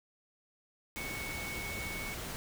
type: tone in noise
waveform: sine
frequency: 2217 Hz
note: C#7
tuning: in tune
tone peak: -40 dBFS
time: 0.97-2.14 s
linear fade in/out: 0 ms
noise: pink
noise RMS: -41 dBFS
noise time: 0.96-2.36 s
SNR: -2 dB
effects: none